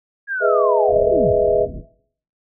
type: linear sweep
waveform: sine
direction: down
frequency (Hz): 1661.2 to 38.2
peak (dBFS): -20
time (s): 0.27-1.35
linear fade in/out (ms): 50
type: chord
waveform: sine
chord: E major seventh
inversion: first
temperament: equal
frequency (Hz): 415.3 / 493.9 / 622.3 / 659.3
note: G#4 / B4 / D#5 / E5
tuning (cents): 0 / 0 / 0 / 0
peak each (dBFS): -18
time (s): 0.4-1.68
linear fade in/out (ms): 50
type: low-pass noise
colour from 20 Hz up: pink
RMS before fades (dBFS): -32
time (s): 0.87-1.85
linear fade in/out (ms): 50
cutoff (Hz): 370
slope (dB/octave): 48
effects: noise-tail reverb RT60 0.6 s tail -18 dB re dry